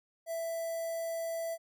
square tone with notch filter, 662 Hz, E5, 7 cents sharp, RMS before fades -36 dBFS, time 0.26-1.58 s, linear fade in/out 50 ms, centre 2900 Hz, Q 0.54, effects none

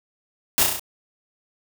white noise with echo, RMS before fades -18 dBFS, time 0.58-0.63 s, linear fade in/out 0 ms, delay 33 ms, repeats 5, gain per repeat -3 dB, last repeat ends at 0.795 s, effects none

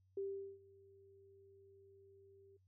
sine tone with ADSR envelope, 393 Hz, G4, 4 cents sharp, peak -38 dBFS, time 0.17-2.57 s, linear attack 4 ms, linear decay 410 ms, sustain -24 dB, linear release 7 ms, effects noise-tail reverb RT60 0.1 s tail -18 dB re dry + added 94 Hz sine -70 dBFS peak until 2.67 s

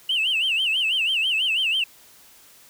sine tone with vibrato, 2855 Hz, F7, 37 cents sharp, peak -18 dBFS, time 0.09-1.84 s, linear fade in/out 5 ms, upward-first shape sine, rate 6.1 Hz, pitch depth 180 cents each way, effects tanh soft clip ceiling -16 dBFS + white hiss -51 dBFS RMS until 2.69 s

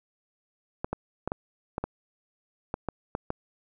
clicks, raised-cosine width 1 ms, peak -15 dBFS, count 10, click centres 0.845 / 0.93 / 1.276 / 1.319 / 1.781 / 1.84 / 2.741 / 2.887 / 3.151 / 3.304 s, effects none

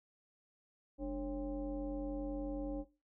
sine tone with frequency modulation, 295.4 Hz, D4, 10 cents sharp, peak -36 dBFS, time 0.98-2.85 s, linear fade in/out 50 ms, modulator 250 Hz, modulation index 1.1, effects noise-tail reverb RT60 0.3 s tail -19 dB re dry

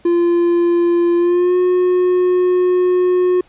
triangle tone with pitch glide, 345.1 to 362.3 Hz, F4 to F#4, -21 to -36 cents, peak -9 dBFS, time 0.05-3.41 s, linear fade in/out 5 ms, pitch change +85 cents, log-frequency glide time 1.17-1.57 s, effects pink hiss -51 dBFS RMS until 3.48 s + resampled to 8000 Hz

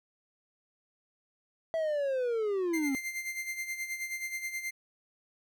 triangle linear sweep, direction down, 659.3 to 261.6 Hz, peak -26 dBFS, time 1.74-2.95 s, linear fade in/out 0 ms
45% pulse tone with tremolo, 2093 Hz, C7, in tune, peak -32 dBFS, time 2.73-4.71 s, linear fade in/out 10 ms, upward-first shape sine, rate 9.4 Hz, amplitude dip 65%
effects none

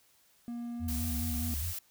triangle tone with pitch glide, 237.2 to 239.3 Hz, A#3 to A#3, +30 to +46 cents, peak -34 dBFS, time 0.48-1.54 s, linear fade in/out 0 ms, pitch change +16 cents, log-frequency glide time 0.78-0.95 s
sine tone with vibrato, 78.6 Hz, D#2, 18 cents sharp, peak -33 dBFS, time 0.79-1.74 s, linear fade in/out 50 ms, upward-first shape square, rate 4.8 Hz, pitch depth 150 cents each way
blue noise, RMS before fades -39 dBFS, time 0.88-1.79 s, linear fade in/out 5 ms
effects white hiss -66 dBFS RMS until 1.9 s

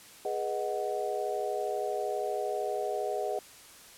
sine chord, G# minor seventh, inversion none, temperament equal with one note detuned, 415.3 / 487.9 / 622.3 / 740 Hz, G#4 / B4 / D#5 / F#5, 0 / -21 / 0 / 0 cents, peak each -34 / -37 / -35 / -35 dBFS, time 0.25-3.39 s, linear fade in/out 2 ms, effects white hiss -52 dBFS RMS until 3.97 s + low-pass 12000 Hz 12 dB/octave

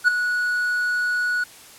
triangle tone with ADSR envelope, 1466 Hz, F#6, 16 cents flat, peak -8 dBFS, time 0.04-1.44 s, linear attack 39 ms, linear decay 9 ms, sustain -10 dB, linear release 7 ms, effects white hiss -45 dBFS RMS until 1.78 s + low-pass 12000 Hz 12 dB/octave

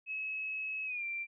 sine tone with pitch glide, 2574 to 2360 Hz, E7 to D7, -42 to +8 cents, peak -35 dBFS, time 0.06-1.27 s, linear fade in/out 50 ms, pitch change -150 cents, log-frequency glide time 0.85-1.04 s, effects none

